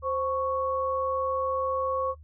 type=tone pair together; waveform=sine; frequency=523.3 / 1108.8 Hz; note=C5 / C#6; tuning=0 / 0 cents; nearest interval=octave + minor second; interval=1300 cents; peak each=-28 dBFS; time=0.02-2.15 s; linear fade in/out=50 ms; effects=noise-tail reverb RT60 0.1 s tail -21 dB re dry + added 76 Hz sine -46 dBFS peak until 2.23 s